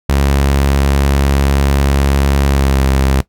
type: tone with pitch glide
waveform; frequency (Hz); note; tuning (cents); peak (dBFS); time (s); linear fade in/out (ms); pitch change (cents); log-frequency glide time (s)
sawtooth; 69.3 to 67.13; C#2 to C2; 0 to +45; -6; 0.09-3.21; 5; -55; 2.49-2.79
effects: noise-tail reverb RT60 0.1 s tail -17 dB re dry